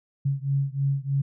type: beating tone pair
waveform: sine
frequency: 137.1 / 140.3 Hz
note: C#3 / C#3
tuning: -19 / +21 cents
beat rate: 3.2 Hz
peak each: -25 / -26 dBFS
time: 0.25-1.22 s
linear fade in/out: 10 ms
effects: none